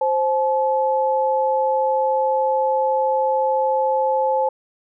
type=tone pair together; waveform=sine; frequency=526 / 859.7 Hz; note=C5 / A5; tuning=+9 / -40 cents; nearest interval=major sixth; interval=851 cents; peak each=-19 dBFS; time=0.01-4.49 s; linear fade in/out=5 ms; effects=none